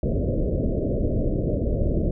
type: low-pass noise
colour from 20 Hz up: pink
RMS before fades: -23 dBFS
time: 0.03-2.11 s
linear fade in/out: 2 ms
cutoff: 630 Hz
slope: 96 dB/octave
effects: none